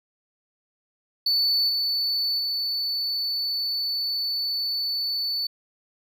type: tone with level steps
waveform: triangle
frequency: 4483 Hz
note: C#8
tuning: 19 cents sharp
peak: -18 / -21 / -23 dBFS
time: 1.26-5.47 s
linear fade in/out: 5 ms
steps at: 1.68 / 2.38 s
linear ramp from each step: 20 ms
effects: none